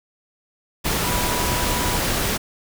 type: tone in noise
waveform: sine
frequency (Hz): 977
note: B5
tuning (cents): -19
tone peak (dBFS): -28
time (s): 1.03-1.98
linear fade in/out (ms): 20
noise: pink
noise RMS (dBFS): -22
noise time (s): 0.84-2.38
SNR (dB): -9
effects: none